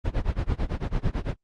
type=noise with tremolo; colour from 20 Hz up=brown; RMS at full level=-23 dBFS; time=0.04-1.36 s; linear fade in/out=20 ms; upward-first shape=sine; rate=9 Hz; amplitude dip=95%; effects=low-pass 4000 Hz 12 dB/octave + Opus 24 kbps